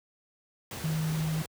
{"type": "tone in noise", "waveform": "sine", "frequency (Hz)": 157.7, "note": "D#3", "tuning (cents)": 24, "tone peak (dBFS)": -27, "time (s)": [0.84, 1.42], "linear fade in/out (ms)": 2, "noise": "pink", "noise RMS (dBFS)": -39, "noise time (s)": [0.71, 1.46], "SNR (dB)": 9, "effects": ["high-pass 60 Hz 12 dB/octave"]}